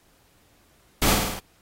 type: noise with echo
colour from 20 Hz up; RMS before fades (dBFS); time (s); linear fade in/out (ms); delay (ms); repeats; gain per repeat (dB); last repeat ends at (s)
pink; -21; 1.02-1.13; 0; 52; 5; -3; 1.39
effects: pink hiss -61 dBFS RMS until 1.61 s + AAC 48 kbps